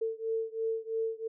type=beating tone pair; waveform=sine; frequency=447.1 / 450.1 Hz; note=A4 / A4; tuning=+28 / +39 cents; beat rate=3 Hz; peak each=-33 / -34 dBFS; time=0.01-1.28 s; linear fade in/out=10 ms; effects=none